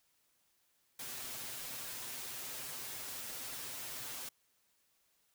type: noise with comb filter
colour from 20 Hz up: white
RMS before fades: -44 dBFS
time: 0.99-4.29 s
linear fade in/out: 5 ms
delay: 7.8 ms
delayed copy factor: +0.8
effects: white hiss -75 dBFS RMS until 5.34 s